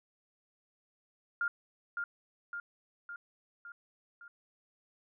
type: tone with echo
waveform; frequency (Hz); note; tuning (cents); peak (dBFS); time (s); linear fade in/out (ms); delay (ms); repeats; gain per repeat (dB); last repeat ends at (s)
sine; 1406; F6; +11; -29; 1.41-1.48; 2; 560; 5; -4; 4.28
effects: none